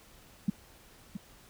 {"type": "tone with echo", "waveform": "sine", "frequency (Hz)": 198, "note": "G3", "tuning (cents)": 18, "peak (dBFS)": -22, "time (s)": [0.48, 0.5], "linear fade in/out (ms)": 5, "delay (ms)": 670, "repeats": 1, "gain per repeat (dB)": -11, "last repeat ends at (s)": 1.17, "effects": ["pink hiss -57 dBFS RMS until 1.49 s"]}